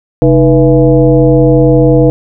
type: tone with frequency modulation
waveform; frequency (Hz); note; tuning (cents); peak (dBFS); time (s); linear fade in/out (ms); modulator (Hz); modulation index
sine; 311.1; D#4; 0; -3; 0.22-2.1; 0; 177; 1.5
effects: none